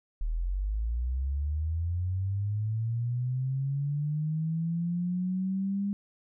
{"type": "linear sweep", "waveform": "sine", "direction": "up", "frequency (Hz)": [37.19, 202.5], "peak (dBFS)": -27, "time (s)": [0.21, 5.93], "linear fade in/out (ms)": 0, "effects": []}